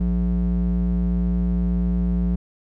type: ring-modulated tone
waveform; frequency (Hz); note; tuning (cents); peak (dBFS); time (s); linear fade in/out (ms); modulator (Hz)
triangle; 117.6; A#2; +16; -13; 0-2.36; 10; 60.9
effects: none